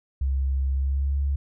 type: tone with pitch glide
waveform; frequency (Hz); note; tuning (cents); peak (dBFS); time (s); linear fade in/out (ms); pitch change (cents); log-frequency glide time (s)
sine; 67.2 to 69.81; C2 to C#2; +47 to +13; -21; 0.21-1.36; 5; +66; 0.73-1.17
effects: none